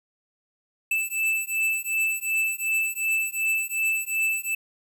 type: beating tone pair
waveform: square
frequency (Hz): 2637 / 2639.7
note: E7 / E7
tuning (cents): 0 / +2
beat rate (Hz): 2.7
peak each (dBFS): -27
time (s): 0.91-4.55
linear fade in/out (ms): 5
effects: 10-bit